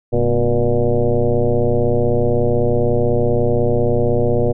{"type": "tone with frequency modulation", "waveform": "sine", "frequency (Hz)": 247.1, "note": "B3", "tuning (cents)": 1, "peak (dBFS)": -12, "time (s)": [0.12, 4.53], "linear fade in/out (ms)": 20, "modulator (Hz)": 116, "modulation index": 3, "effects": []}